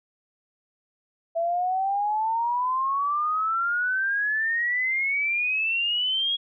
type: exponential sweep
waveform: sine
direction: up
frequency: 661 to 3322 Hz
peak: -22 dBFS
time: 1.35-6.37 s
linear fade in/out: 20 ms
effects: none